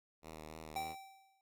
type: tone with vibrato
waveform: 5% pulse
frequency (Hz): 78.6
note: D#2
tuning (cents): +18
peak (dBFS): -37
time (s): 0.22-0.96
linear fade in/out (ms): 50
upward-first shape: triangle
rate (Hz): 3.4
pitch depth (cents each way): 41
type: tone with exponential decay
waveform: square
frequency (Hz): 776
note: G5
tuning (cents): -18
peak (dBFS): -36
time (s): 0.76-1.41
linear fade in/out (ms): 1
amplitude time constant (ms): 140
effects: none